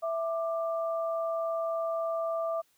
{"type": "tone pair together", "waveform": "sine", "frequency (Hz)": [660, 1183.5], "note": ["E5", "D6"], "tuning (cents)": [2, 13], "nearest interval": "minor seventh", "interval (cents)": 1011, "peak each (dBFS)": [-29, -36], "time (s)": [0.02, 2.62], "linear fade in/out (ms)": 20, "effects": ["white hiss -69 dBFS RMS until 2.77 s"]}